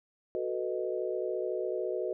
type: chord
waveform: sine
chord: B dominant seventh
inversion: second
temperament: equal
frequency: 370 / 440 / 493.9 / 622.3 Hz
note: F#4 / A4 / B4 / D#5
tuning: 0 / 0 / 0 / 0 cents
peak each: -34 / -37 / -36 / -37 dBFS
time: 0.35-2.13 s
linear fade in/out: 0 ms
effects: none